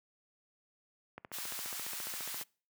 click train, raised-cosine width 0.5 ms, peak -29 dBFS, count 19, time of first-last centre 1.18-2.413 s, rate 14.6 Hz
white high-pass noise, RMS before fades -41 dBFS, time 1.32-2.44 s, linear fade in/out 20 ms, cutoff 970 Hz, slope 12 dB/octave
effects noise-tail reverb RT60 0.4 s tail -26 dB re dry + high-pass 100 Hz 12 dB/octave

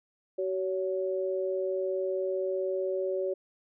sine tone pair together, 378.4 / 563 Hz, F#4 / C#5, +39 / +27 cents, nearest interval perfect fifth, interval 688 cents, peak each -30 / -31 dBFS, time 0.38-3.34 s, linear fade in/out 10 ms, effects none

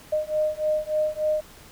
sine beating tone pair, 612 / 615.4 Hz, D#5 / D#5, -29 / -19 cents, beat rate 3.4 Hz, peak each -25 dBFS, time 0.12-1.41 s, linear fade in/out 10 ms, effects pink hiss -48 dBFS RMS until 1.71 s

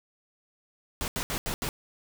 pink noise bursts at uneven times, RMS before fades -31 dBFS, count 5, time 1.01-1.08 / 1.16-1.23 / 1.3-1.38 / 1.46-1.54 / 1.62-1.69 s, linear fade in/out 0 ms, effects none

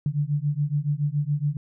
sine beating tone pair, 142.9 / 150 Hz, D3 / D3, -47 / +37 cents, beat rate 7.1 Hz, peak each -25 / -25 dBFS, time 0.06-1.57 s, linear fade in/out 2 ms, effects none

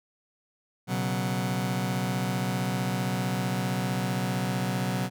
sawtooth chord, B suspended second, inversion none, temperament just, 123.47 / 138.9 / 185.21 Hz, B2 / C#3 / F#3, 0 / +4 / +2 cents, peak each -26 / -30 / -25 dBFS, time 0.87-5.1 s, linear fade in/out 50 ms, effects none

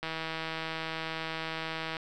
click train, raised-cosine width 0.3 ms, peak -19 dBFS, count 313, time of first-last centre 0.03-1.968 s, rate 161 Hz, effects none

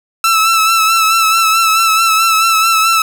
sawtooth tone with vibrato, 1321 Hz, E6, 3 cents sharp, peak -5 dBFS, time 0.24-3.02 s, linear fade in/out 2 ms, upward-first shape sine, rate 4.6 Hz, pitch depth 36 cents each way, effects none

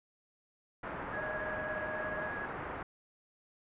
white low-pass noise, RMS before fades -41 dBFS, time 0.83-2.83 s, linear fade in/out 5 ms, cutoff 1600 Hz, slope 24 dB/octave
sine tone with vibrato, 1661.2 Hz, G#6, in tune, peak -39 dBFS, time 1.13-2.46 s, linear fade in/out 5 ms, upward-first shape sine, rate 11 Hz, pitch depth 16 cents each way
sine tone with tremolo, 620 Hz, D#5, 6 cents flat, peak -37 dBFS, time 1.17-2.29 s, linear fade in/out 5 ms, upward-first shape sine, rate 17 Hz, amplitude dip 60%
effects resampled to 8000 Hz

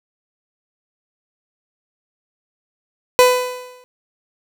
30% pulse tone with exponential decay, 500 Hz, B4, 21 cents sharp, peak -3 dBFS, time 3.19-3.84 s, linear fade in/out 0 ms, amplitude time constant 140 ms, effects none

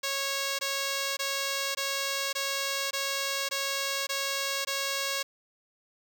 5% pulse tone bursts, 550 Hz, C#5, 14 cents flat, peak -17 dBFS, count 9, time 0.03-5.23 s, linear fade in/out 10 ms, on 560 ms, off 20 ms, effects none

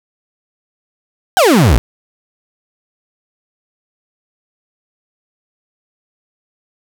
35% pulse exponential sweep, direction down, 820 to 49 Hz, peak -5 dBFS, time 1.37-1.78 s, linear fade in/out 0 ms, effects none

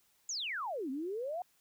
sine exponential two-way sweep, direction down then up, 7040 to 253.5 to 749 Hz, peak -35 dBFS, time 0.29-1.42 s, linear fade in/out 2 ms, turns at 0.9 s, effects white hiss -71 dBFS RMS until 1.6 s

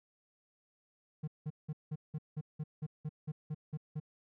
triangle tone bursts, 152.6 Hz, D#3, 33 cents flat, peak -33 dBFS, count 13, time 1.23-4.001 s, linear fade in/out 10 ms, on 47 ms, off 180 ms, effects none

